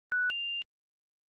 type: tone pair in turn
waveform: sine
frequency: 1480 / 2794 Hz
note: F#6 / F7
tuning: 0 / 0 cents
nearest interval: major seventh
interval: 1100 cents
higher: second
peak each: -26 / -32 dBFS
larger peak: first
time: 0.12-0.3 / 0.3-0.62 s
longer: second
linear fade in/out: 0 ms
effects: Opus 24 kbps